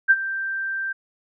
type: tone with ADSR envelope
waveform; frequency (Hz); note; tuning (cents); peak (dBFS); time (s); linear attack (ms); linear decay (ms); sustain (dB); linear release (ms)
sine; 1570; G6; +2; -9; 0.08-0.93; 26; 44; -15; 12
effects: none